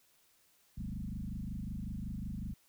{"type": "tone with frequency modulation", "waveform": "sine", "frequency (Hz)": 124.2, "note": "B2", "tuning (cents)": 10, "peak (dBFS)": -37, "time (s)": [0.77, 2.54], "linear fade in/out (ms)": 10, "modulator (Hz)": 25.4, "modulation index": 4, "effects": ["white hiss -69 dBFS RMS until 2.68 s"]}